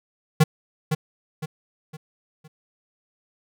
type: tone with echo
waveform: square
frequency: 155.56 Hz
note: D#3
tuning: in tune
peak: -12 dBFS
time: 0.4-0.44 s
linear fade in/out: 10 ms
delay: 510 ms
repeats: 4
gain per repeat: -8 dB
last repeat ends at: 2.48 s
effects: none